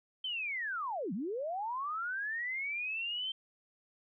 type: linear two-way sweep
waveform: sine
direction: down then up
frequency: 3136 to 167.5 to 3136 Hz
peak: -34 dBFS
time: 0.24-3.32 s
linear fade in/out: 5 ms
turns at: 1.13 s
effects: none